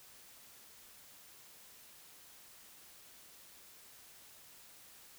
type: silence
effects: white hiss -58 dBFS RMS until 5.18 s